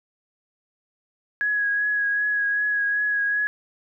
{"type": "tone with vibrato", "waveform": "sine", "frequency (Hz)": 1666, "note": "G#6", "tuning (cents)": 5, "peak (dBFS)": -20, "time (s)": [1.41, 3.47], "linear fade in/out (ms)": 0, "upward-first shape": "triangle", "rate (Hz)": 2.6, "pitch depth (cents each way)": 24, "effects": []}